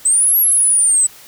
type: linear two-way sweep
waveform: sine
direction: up then down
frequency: 7900 to 11610 to 7900 Hz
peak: -7 dBFS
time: 0.05-1.07 s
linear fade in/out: 10 ms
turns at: 0.37 s
effects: tanh soft clip ceiling -9 dBFS + white hiss -41 dBFS RMS until 1.27 s